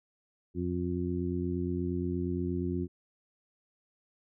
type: harmonic tone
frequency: 88.5 Hz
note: F2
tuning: 23 cents sharp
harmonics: 1 / 2 / 3 / 4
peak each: -35 / -35 / -35 / -35 dBFS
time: 0.54-2.88 s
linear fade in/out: 50 ms
effects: none